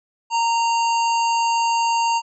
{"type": "harmonic tone", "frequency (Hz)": 926, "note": "A#5", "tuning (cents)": -12, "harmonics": [1, 3, 5, 7, 8], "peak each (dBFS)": [-17, -27, -31, -34, -35], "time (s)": [0.3, 2.22], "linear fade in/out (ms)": 50, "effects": []}